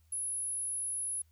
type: tone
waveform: sine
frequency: 10548 Hz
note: E9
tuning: in tune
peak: -33 dBFS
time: 0.12-1.22 s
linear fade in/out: 5 ms
effects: added 80 Hz sine -63 dBFS peak until 1.31 s + white hiss -75 dBFS RMS until 1.31 s